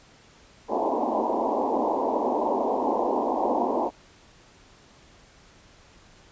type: band-pass noise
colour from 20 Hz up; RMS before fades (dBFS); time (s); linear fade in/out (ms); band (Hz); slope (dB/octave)
white; -25; 0.68-3.91; 50; 220 to 1000; 96
effects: pink hiss -54 dBFS RMS until 6.31 s + resampled to 16000 Hz